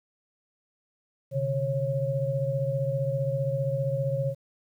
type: tone cluster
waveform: sine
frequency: 130.8 / 146 / 547 Hz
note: C3 / D3 / C#5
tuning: 0 / -10 / -23 cents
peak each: -29 / -31 / -28 dBFS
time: 1.31-4.35 s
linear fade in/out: 50 ms
effects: 10-bit